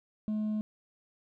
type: tone with hard clipping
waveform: triangle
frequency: 213.8 Hz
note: A3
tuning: 49 cents flat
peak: -28 dBFS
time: 0.28-0.61 s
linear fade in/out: 0 ms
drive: 1 dB
effects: none